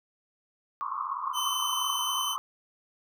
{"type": "band-pass noise", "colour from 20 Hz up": "pink", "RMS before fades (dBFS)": -33, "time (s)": [0.81, 2.38], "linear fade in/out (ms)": 0, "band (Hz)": [1000, 1200], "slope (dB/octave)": 96}
{"type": "tone", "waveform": "sawtooth", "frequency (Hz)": 3048, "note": "G7", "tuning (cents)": -49, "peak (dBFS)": -26, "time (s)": [1.33, 2.37], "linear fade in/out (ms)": 50}
{"effects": []}